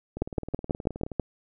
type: two click trains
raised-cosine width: 2 ms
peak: -22 / -11 dBFS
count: 19 / 7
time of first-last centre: 0.17-1.117 / 0.22-1.197 s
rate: 19 / 6.14 Hz
effects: none